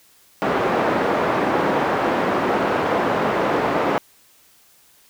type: band-pass noise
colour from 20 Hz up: pink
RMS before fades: -20 dBFS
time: 0.42-3.98 s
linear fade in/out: 0 ms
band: 290 to 1300 Hz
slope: 12 dB/octave
effects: white hiss -54 dBFS RMS until 5.09 s